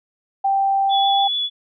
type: tone with pitch glide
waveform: sine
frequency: 784 to 790.8 Hz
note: G5 to G5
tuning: 0 to +15 cents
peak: -15 dBFS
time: 0.44-1.28 s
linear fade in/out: 10 ms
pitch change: +15 cents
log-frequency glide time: 0.86-1.16 s
type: tone with vibrato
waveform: sine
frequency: 3420 Hz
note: A7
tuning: 50 cents flat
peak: -19 dBFS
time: 0.89-1.5 s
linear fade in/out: 50 ms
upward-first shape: sine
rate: 6.9 Hz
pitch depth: 9 cents each way
effects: none